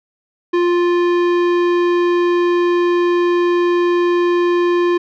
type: tone with tanh clipping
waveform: sine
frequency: 350 Hz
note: F4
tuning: 4 cents sharp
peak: -14 dBFS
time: 0.53-4.98 s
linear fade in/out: 10 ms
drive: 16 dB
effects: none